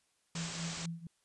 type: tone with tremolo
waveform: sine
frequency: 167 Hz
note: E3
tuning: 23 cents sharp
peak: -35 dBFS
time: 0.35-1.07 s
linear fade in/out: 2 ms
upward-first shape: triangle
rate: 4.2 Hz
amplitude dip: 90%
type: low-pass noise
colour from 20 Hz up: white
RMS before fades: -43 dBFS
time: 0.35-0.86 s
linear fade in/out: 5 ms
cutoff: 8100 Hz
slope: 96 dB/octave
effects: white hiss -75 dBFS RMS until 1.24 s + resampled to 24000 Hz